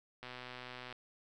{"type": "click train", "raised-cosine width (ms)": 0.3, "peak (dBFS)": -30, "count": 88, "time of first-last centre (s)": [0.23, 0.926], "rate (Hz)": 125, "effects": []}